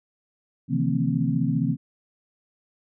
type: tone cluster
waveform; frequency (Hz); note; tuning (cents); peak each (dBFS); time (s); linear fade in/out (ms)
sine; 130.8 / 155.4 / 170.1 / 228.7 / 263.8; C3 / D#3 / F3 / A#3 / C4; 0 / -2 / -45 / -33 / +14; -27; 0.68-1.77; 50
effects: none